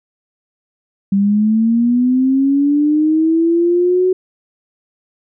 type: linear sweep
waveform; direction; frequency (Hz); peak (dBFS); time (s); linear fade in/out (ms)
sine; up; 194.8 to 372.7; -10; 1.12-4.13; 5
effects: none